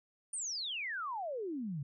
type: exponential sweep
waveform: sine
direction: down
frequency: 9397 to 132.5 Hz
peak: -36 dBFS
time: 0.33-1.83 s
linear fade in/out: 5 ms
effects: none